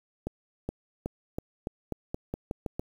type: accelerating click train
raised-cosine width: 2 ms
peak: -18 dBFS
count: 11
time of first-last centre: 0.27-2.795 s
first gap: 420 ms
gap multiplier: 0.88
effects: 8-bit